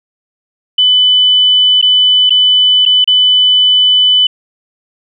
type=tone with dropouts; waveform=sine; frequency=3000 Hz; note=F#7; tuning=23 cents sharp; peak=-5 dBFS; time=0.78-4.27 s; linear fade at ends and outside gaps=5 ms; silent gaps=1.815-1.825 / 2.296-2.304 / 2.854-2.86 / 3.044-3.075 s; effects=none